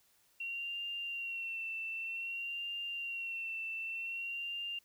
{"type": "tone with vibrato", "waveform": "sine", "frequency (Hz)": 2733, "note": "F7", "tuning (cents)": -38, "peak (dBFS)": -37, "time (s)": [0.4, 4.79], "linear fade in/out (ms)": 5, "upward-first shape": "sine", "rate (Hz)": 0.53, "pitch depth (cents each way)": 40, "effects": ["white hiss -70 dBFS RMS until 4.84 s"]}